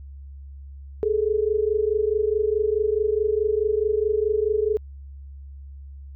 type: tone pair together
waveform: sine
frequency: 415.3 / 440 Hz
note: G#4 / A4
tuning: 0 / 0 cents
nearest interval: minor second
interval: 100 cents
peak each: -22 / -22 dBFS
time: 1.03-4.77 s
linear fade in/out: 0 ms
effects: added 69 Hz sine -37 dBFS peak until 6.15 s